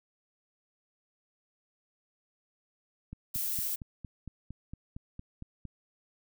click train, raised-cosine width 5 ms, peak -29 dBFS, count 12, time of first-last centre 3.13-5.653 s, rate 4.36 Hz
violet noise, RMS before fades -33 dBFS, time 3.34-3.76 s, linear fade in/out 10 ms
effects none

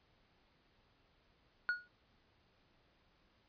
triangle tone with exponential decay, 1450 Hz, F#6, 35 cents flat, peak -27 dBFS, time 1.69-1.88 s, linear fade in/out 0 ms, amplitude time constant 41 ms, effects pink hiss -72 dBFS RMS until 3.48 s + resampled to 11025 Hz

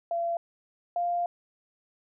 sine tone pair in turn, 681 / 698.1 Hz, F5 / F5, -44 / -1 cents, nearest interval unison, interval 43 cents, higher second, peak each -26 / -25 dBFS, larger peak second, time 0.11-0.37 / 0.96-1.26 s, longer second, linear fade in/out 2 ms, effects none

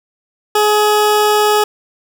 20% pulse tone, 421.3 Hz, G#4, 25 cents sharp, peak -5 dBFS, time 0.55-1.64 s, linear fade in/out 5 ms, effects none

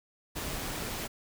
pink noise with amplitude modulation, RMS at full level -35 dBFS, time 0.35-1.08 s, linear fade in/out 20 ms, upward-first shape sine, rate 168 Hz, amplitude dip 25%, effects none

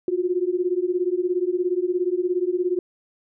sine beating tone pair, 351.2 / 368.2 Hz, F4 / F#4, +10 / -8 cents, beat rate 17 Hz, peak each -23 dBFS, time 0.08-2.79 s, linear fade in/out 2 ms, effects none

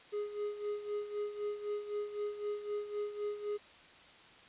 triangle tone with tremolo, 415.3 Hz, G#4, in tune, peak -31 dBFS, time 0.12-3.58 s, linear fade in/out 20 ms, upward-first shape sine, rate 3.9 Hz, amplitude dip 70%, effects white hiss -57 dBFS RMS until 4.48 s + resampled to 8000 Hz

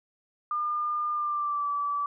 sine tone with pitch glide, 1206 to 1154.2 Hz, D6 to D6, +46 to -30 cents, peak -26 dBFS, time 0.51-2.06 s, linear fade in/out 2 ms, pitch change -76 cents, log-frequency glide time 1.12-1.69 s, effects none

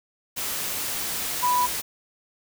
sine tone in noise, 987.8 Hz, B5, in tune, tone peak -19 dBFS, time 1.42-1.67 s, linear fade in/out 20 ms, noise white, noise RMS -29 dBFS, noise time 0.36-1.82 s, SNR +7 dB, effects none

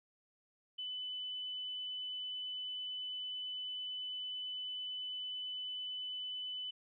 sine tone, 3003 Hz, F#7, 25 cents sharp, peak -39 dBFS, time 0.78-6.71 s, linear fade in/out 10 ms, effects none

